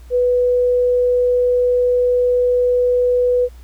sine tone, 493.9 Hz, B4, in tune, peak -12 dBFS, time 0.1-3.49 s, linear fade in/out 50 ms, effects added 60 Hz sine -36 dBFS peak until 3.63 s + pink hiss -52 dBFS RMS until 3.63 s

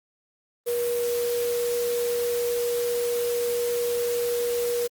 sine tone in noise, 478.9 Hz, A#4, 47 cents sharp, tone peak -23 dBFS, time 0.66-4.88 s, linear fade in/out 20 ms, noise white, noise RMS -35 dBFS, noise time 0.66-4.88 s, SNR +9 dB, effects Opus 32 kbps

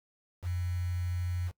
sine tone with quantisation, 88.7 Hz, F2, 27 cents sharp, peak -30 dBFS, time 0.42-1.52 s, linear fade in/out 50 ms, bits 8, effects noise-tail reverb RT60 0.1 s tail -21 dB re dry

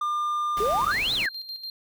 triangle tone, 1200 Hz, D6, 37 cents sharp, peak -22 dBFS, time 0.01-0.92 s, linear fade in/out 5 ms
pink noise, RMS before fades -37 dBFS, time 0.57-1.26 s, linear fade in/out 0 ms
sine exponential two-way sweep, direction up then down, 387.1 to 4186 to 1514 Hz, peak -23 dBFS, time 0.6-1.29 s, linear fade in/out 5 ms, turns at 1.14 s
triangle tone with tremolo, 4186 Hz, C8, in tune, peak -31 dBFS, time 0.91-1.7 s, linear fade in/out 2 ms, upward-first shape square, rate 6.9 Hz, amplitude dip 60%
effects none

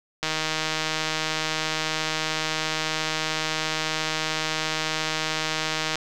click train, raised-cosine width 0.2 ms, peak -8 dBFS, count 900, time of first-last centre 0.23-5.956 s, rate 157 Hz, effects none

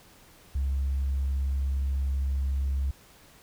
sine tone, 68 Hz, C#2, 33 cents flat, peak -23 dBFS, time 0.55-2.91 s, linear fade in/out 5 ms, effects tanh soft clip ceiling -22 dBFS + pink hiss -55 dBFS RMS until 3.42 s

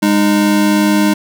square tone pair together, 204.7 / 307.2 Hz, G#3 / D#4, -25 / -22 cents, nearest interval perfect fifth, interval 703 cents, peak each -13 dBFS, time 0.02-1.14 s, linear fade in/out 10 ms, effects none

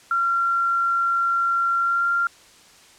sine tone with pitch glide, 1373 to 1386.5 Hz, F6 to F6, -30 to -13 cents, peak -18 dBFS, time 0.11-2.27 s, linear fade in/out 2 ms, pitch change +17 cents, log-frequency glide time 1.78-2.1 s, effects white hiss -50 dBFS RMS until 2.98 s + low-pass 8000 Hz 12 dB/octave

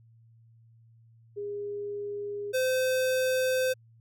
sine / square tone pair in turn, 408.8 / 515.1 Hz, G#4 / C5, -27 / -27 cents, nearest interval major third, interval 400 cents, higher second, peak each -32 / -25 dBFS, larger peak second, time 1.36-2.53 / 2.53-3.74 s, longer second, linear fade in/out 20 ms, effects added 114 Hz sine -55 dBFS peak until 4 s

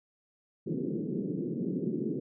pink band-pass noise, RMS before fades -33 dBFS, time 0.66-2.2 s, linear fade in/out 10 ms, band 150 to 420 Hz, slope 48 dB/octave, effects none

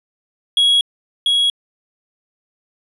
triangle tone pair in turn, 3322 / 3322 Hz, G#7 / G#7, 0 / 0 cents, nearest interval unison, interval 0 cents, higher neither, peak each -9 / -11 dBFS, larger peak first, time 0.57-0.81 / 1.26-1.5 s, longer neither, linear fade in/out 2 ms, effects resampled to 24000 Hz

